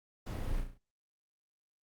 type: noise with echo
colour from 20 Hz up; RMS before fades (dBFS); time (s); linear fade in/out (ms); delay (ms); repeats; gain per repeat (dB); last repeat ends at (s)
brown; -37; 0.26-0.61; 10; 34; 5; -5; 0.78
effects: noise-tail reverb RT60 0.2 s tail -18 dB re dry + Opus 48 kbps